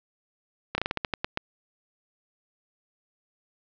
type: slowing click train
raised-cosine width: 0.3 ms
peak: -10 dBFS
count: 10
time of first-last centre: 0.75-1.374 s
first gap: 30 ms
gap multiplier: 1.2
effects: low-pass 5000 Hz 12 dB/octave